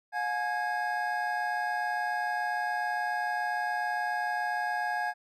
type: tone cluster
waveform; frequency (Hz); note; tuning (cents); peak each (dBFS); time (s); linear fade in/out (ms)
triangle; 717 / 844 / 1647; F5 / G#5 / G#6; +45 / +28 / -15; -31; 0.12-5.14; 50
effects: none